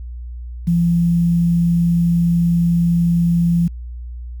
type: tone with quantisation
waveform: sine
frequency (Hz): 170.8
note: F3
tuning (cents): -38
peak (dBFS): -12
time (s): 0.67-3.68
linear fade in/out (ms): 10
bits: 7
effects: added 60 Hz sine -27 dBFS peak until 4.4 s